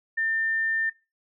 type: tone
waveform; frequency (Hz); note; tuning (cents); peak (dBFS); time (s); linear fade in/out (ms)
sine; 1800; A6; +39; -23; 0.17-0.9; 10
effects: noise-tail reverb RT60 0.3 s tail -23 dB re dry